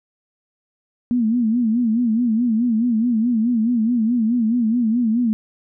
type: tone with vibrato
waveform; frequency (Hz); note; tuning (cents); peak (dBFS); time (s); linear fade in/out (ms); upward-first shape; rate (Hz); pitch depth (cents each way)
sine; 231.5; A#3; -12; -15; 1.11-5.33; 0; sine; 4.7; 120
effects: none